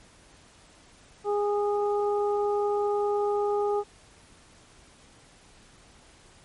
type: harmonic tone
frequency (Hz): 411.2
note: G#4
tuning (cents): -17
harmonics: 1 / 2 / 3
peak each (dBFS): -24 / -30 / -36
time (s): 1.24-3.84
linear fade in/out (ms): 50
effects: pink hiss -55 dBFS RMS until 6.44 s + MP3 48 kbps